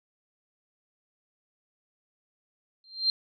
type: tone with exponential growth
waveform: sine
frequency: 4168 Hz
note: C8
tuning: 7 cents flat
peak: -18 dBFS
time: 2.84-3.1 s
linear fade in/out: 1 ms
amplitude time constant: 56 ms
effects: none